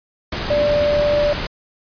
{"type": "tone in noise", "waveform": "sine", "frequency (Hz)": 587.3, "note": "D5", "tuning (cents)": 0, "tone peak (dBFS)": -14, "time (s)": [0.5, 1.33], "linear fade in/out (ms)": 5, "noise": "pink", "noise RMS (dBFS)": -24, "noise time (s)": [0.32, 1.47], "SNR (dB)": 7, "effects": ["resampled to 11025 Hz"]}